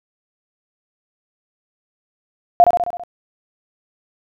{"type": "tone with echo", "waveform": "sine", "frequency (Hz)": 702, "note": "F5", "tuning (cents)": 9, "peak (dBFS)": -4, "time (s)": [2.6, 2.64], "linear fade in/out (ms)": 0, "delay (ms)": 66, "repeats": 6, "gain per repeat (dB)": -4, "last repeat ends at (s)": 3.036, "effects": []}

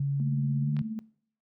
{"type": "tone with pitch glide", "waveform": "sine", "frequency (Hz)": [140, 146.45], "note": ["C#3", "D3"], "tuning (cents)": [18, -5], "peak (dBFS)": -25, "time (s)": [0, 0.82], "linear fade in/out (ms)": 5, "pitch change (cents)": 77, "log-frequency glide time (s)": [0.62, 0.69]}
{"type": "tone with tremolo", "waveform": "sine", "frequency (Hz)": 220, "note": "A3", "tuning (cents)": 0, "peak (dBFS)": -30, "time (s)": [0.2, 0.99], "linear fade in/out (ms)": 0, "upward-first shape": "triangle", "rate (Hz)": 17, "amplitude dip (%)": 65}
{"type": "clicks", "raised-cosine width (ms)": 0.3, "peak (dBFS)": -30, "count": 2, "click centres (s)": [0.767, 0.791]}
{"effects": ["noise-tail reverb RT60 0.6 s tail -22 dB re dry"]}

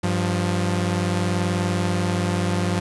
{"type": "tone pair together", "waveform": "sawtooth", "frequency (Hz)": [98.43, 176.3], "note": ["G2", "F3"], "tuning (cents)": [8, 17], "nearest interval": "minor seventh", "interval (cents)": 1009, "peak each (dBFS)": -19, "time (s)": [0.03, 2.8], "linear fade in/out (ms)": 10, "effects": ["resampled to 24000 Hz", "9-bit"]}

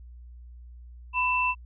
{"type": "tone pair together", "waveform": "sine", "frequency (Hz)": [1000, 2670], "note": ["B5", "E7"], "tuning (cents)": [21, 22], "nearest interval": "octave + perfect fourth", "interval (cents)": 1701, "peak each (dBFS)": -25, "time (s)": [1.13, 1.55], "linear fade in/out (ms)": 50, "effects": ["added 60 Hz sine -43 dBFS peak until 1.65 s"]}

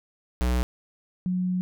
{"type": "tone pair in turn", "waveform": ["square", "sine"], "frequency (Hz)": [61.5, 182.28], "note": ["B1", "F#3"], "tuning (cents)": [-7, -26], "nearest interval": "octave + perfect fifth", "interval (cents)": 1881, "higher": "second", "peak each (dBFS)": [-22, -23], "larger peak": "first", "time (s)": [[0.41, 0.63], [1.26, 1.61]], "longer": "second", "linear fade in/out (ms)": 0, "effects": []}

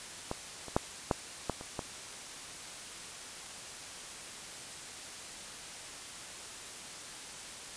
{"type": "clicks", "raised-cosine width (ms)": 1, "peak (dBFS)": [-19, -29, -11, -12, -16, -28, -20], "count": 7, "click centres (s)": [0.314, 0.683, 0.765, 1.112, 1.497, 1.611, 1.792], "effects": ["white hiss -45 dBFS RMS until 7.76 s", "resampled to 22050 Hz"]}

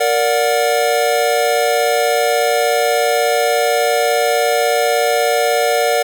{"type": "chord", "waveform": "square", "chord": "Bb augmented", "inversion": "none", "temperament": "just", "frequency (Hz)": [466.2, 582.7, 728.4], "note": ["Bb4", "D5", "F#5"], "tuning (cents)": [0, -14, -27], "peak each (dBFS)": -18, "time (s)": [0, 6.03], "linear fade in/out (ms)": 10, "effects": []}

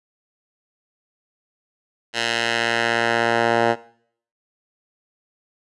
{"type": "tone with band-pass filter sweep", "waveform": "10% pulse", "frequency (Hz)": 116.54, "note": "A#2", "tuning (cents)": 0, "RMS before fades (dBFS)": -20, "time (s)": [2.13, 3.76], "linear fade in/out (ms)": 50, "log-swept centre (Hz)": [3200, 880], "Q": 0.99, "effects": ["noise-tail reverb RT60 0.6 s tail -19 dB re dry", "resampled to 24000 Hz"]}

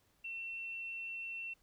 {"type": "tone", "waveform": "sine", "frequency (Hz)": 2703, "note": "E7", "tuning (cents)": 43, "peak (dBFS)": -40, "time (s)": [0.24, 1.54], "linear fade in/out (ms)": 10, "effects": ["pink hiss -73 dBFS RMS until 1.62 s"]}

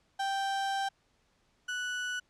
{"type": "tone pair in turn", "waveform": "35% pulse", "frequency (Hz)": [784, 1480], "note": ["G5", "F#6"], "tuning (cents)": [0, 0], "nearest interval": "major seventh", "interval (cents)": 1100, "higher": "second", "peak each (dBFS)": [-28, -31], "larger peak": "first", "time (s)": [[0.19, 0.89], [1.68, 2.2]], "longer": "first", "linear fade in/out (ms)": 10, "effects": ["pink hiss -71 dBFS RMS until 2.29 s", "low-pass 7000 Hz 12 dB/octave"]}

